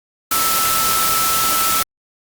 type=tone in noise; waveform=sine; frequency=1318.5 Hz; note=E6; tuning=in tune; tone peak=-19 dBFS; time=0.31-1.83 s; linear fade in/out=5 ms; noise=white; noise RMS=-18 dBFS; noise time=0.31-1.83 s; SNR=-4 dB; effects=Opus 48 kbps